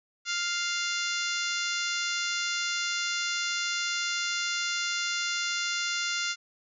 harmonic tone, 698.5 Hz, F5, in tune, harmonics 2 / 3 / 4 / 5 / 6 / 7 / 8 / 9 / 10, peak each -33 / -35 / -36 / -37 / -38 / -38 / -39 / -40 / -40 dBFS, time 0.25-6.36 s, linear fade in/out 50 ms, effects none

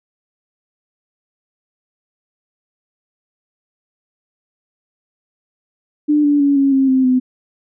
sine tone with pitch steps, 297.7 / 290.1 / 282.6 / 275.4 / 268.3 / 261.4 / 254.7 Hz, D4 / D4 / C#4 / C#4 / C4 / C4 / C4, +24 / -21 / +34 / -11 / +44 / -1 / -46 cents, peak -10 dBFS, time 6.08-7.2 s, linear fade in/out 20 ms, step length 160 ms, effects none

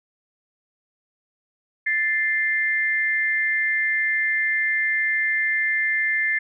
sine tone pair together, 1760 / 2093 Hz, A6 / C7, 0 / 0 cents, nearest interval minor third, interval 300 cents, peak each -22 dBFS, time 1.86-6.39 s, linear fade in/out 10 ms, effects none

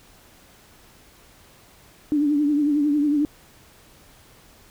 sine tone with vibrato, 293.5 Hz, D4, 1 cent flat, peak -17 dBFS, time 2.12-3.25 s, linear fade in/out 0 ms, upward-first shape triangle, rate 11 Hz, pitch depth 72 cents each way, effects pink hiss -52 dBFS RMS until 4.7 s

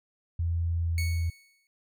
sine tone with pitch glide, 84.3 to 83.48 Hz, E2 to E2, +39 to +22 cents, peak -25 dBFS, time 0.39-1.3 s, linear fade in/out 5 ms, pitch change -17 cents, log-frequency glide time 0.82-0.91 s
sawtooth tone with exponential decay, 2216 Hz, C#7, 1 cent flat, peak -28 dBFS, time 0.98-1.67 s, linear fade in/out 1 ms, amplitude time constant 150 ms
effects none

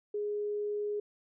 sine tone, 415.3 Hz, G#4, in tune, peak -31 dBFS, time 0.14-1 s, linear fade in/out 5 ms, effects none

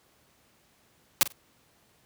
white noise with echo, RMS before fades -19 dBFS, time 1.21-1.23 s, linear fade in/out 0 ms, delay 46 ms, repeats 2, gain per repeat -15 dB, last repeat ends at 1.322 s, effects pink hiss -64 dBFS RMS until 2.05 s + high-pass 80 Hz 12 dB/octave

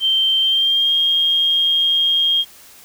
sine tone with pitch glide, 3131 to 3234 Hz, G7 to G#7, -3 to -47 cents, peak -13 dBFS, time 0-2.45 s, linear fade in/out 50 ms, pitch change +56 cents, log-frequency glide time 0.39-0.93 s, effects white hiss -44 dBFS RMS until 2.84 s

